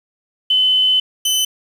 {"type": "tone pair in turn", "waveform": ["sine", "sawtooth"], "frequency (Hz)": [3032, 3032], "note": ["F#7", "F#7"], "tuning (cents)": [42, 42], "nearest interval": "unison", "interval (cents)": 0, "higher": "neither", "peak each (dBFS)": -11, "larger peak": "neither", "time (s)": [[0.5, 1], [1.25, 1.45]], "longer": "first", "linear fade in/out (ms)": 5, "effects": ["resampled to 32000 Hz", "7-bit"]}